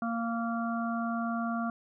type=harmonic tone; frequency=231.1 Hz; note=A#3; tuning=15 cents flat; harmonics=1 / 3 / 5 / 6; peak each=-31 / -36 / -38 / -39 dBFS; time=0.02-1.7 s; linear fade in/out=2 ms; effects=none